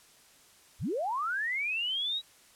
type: linear sweep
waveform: sine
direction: up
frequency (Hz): 39.65 to 3900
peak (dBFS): -29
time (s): 0.79-2.22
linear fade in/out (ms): 50
effects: white hiss -59 dBFS RMS until 2.55 s + low-pass 11000 Hz 12 dB/octave